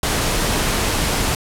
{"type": "noise", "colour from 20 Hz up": "pink", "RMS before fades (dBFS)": -19, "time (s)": [0.03, 1.35], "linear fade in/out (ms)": 2, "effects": ["low-pass 12000 Hz 12 dB/octave"]}